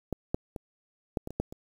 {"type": "clicks", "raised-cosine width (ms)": 2, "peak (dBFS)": [-17, -13, -23, -14, -23, -27, -14, -28], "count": 8, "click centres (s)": [0.127, 0.345, 0.562, 1.172, 1.274, 1.306, 1.4, 1.525], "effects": ["8-bit"]}